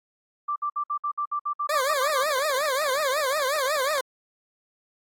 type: tone bursts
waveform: sine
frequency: 1174.7 Hz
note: D6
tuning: in tune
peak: -24 dBFS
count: 13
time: 0.48-2.229 s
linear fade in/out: 10 ms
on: 81 ms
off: 58 ms
type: tone with vibrato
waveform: 20% pulse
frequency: 565 Hz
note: C#5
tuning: 33 cents sharp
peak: -18 dBFS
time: 1.69-4.01 s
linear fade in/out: 5 ms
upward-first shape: triangle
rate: 5.5 Hz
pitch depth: 210 cents each way
effects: AAC 64 kbps

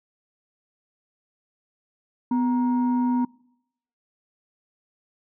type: tone pair together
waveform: sine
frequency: 249 / 940 Hz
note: B3 / A#5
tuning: +14 / +14 cents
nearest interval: octave + major seventh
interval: 2300 cents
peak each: -19 / -28 dBFS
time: 2.31-3.25 s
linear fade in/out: 5 ms
effects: noise-tail reverb RT60 0.8 s tail -26 dB re dry + tanh soft clip ceiling -14 dBFS

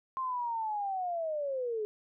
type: linear sweep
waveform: sine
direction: down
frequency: 1061 to 414.4 Hz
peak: -31 dBFS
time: 0.17-1.85 s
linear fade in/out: 0 ms
effects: none

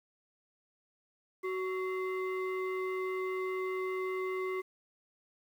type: tone cluster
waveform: sine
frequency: 374 / 1117 / 2072 Hz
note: F#4 / C#6 / C7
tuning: +19 / +13 / -17 cents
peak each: -32 / -39 / -40 dBFS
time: 1.43-4.62 s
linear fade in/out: 20 ms
effects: tanh soft clip ceiling -28 dBFS + 10-bit

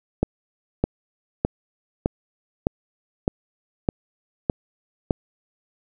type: click train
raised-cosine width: 2 ms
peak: -5 dBFS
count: 9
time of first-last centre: 0.23-5.108 s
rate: 1.64 Hz
effects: none

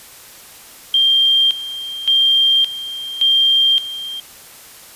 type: tone with tremolo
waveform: sine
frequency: 3183 Hz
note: G7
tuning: 26 cents sharp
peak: -10 dBFS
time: 0.94-4.2 s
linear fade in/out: 2 ms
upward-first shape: square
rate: 0.88 Hz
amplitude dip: 80%
effects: white hiss -40 dBFS RMS until 4.95 s + resampled to 32000 Hz

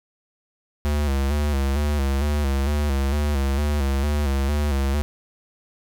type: tone with vibrato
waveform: square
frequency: 71 Hz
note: C#2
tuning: 42 cents sharp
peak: -20 dBFS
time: 0.85-5.02 s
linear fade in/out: 0 ms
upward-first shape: square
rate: 2.2 Hz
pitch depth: 65 cents each way
effects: none

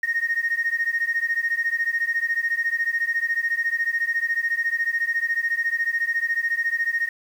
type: beating tone pair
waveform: sine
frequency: 1850 / 1864 Hz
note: A#6 / A#6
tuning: -14 / -1 cents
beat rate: 14 Hz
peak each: -23 dBFS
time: 0.03-7.09 s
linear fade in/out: 5 ms
effects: tanh soft clip ceiling -15 dBFS + 8-bit

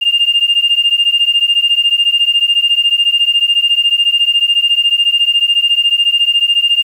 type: beating tone pair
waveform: sine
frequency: 2802 / 2816 Hz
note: F7 / F7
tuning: +5 / +14 cents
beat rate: 14 Hz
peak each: -11 dBFS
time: 0.01-6.83 s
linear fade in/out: 20 ms
effects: tanh soft clip ceiling -2 dBFS + 7-bit

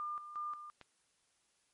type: tone with tremolo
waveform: sine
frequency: 1201 Hz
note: D6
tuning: 38 cents sharp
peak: -37 dBFS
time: 0-0.7 s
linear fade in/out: 0 ms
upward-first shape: square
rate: 2.8 Hz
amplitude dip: 65%
type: click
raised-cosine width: 0.3 ms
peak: -35 dBFS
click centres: 0.813 s
effects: white hiss -75 dBFS RMS until 1.73 s + MP3 48 kbps

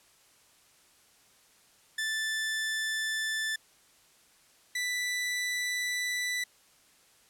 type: tone pair in turn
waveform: sawtooth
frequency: 1760 / 1979.3 Hz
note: A6 / B6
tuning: 0 / +3 cents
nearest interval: major second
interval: 203 cents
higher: second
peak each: -26 dBFS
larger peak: neither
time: 1.98-3.56 / 4.75-6.44 s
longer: second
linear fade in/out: 5 ms
effects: white hiss -62 dBFS RMS until 7.29 s + low-pass 11000 Hz 12 dB/octave

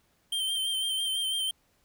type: tone with vibrato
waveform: square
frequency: 3136 Hz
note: G7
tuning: in tune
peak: -28 dBFS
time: 0.32-1.51 s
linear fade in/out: 5 ms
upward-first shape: sine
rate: 6 Hz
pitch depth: 31 cents each way
effects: pink hiss -69 dBFS RMS until 1.84 s

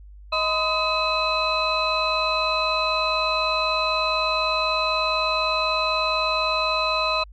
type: tone cluster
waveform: sine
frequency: 629 / 1020 / 1259 / 2569 / 4018 Hz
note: D#5 / C6 / D#6 / E7 / B7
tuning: +19 / -44 / +20 / -45 / +29 cents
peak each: -26 dBFS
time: 0.32-7.24 s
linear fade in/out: 10 ms
effects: tanh soft clip ceiling -11 dBFS + added 50 Hz sine -41 dBFS peak until 7.32 s

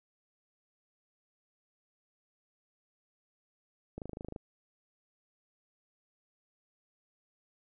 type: click train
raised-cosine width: 2 ms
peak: -27 dBFS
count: 11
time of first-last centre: 3.98-4.362 s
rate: 26.2 Hz
effects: none

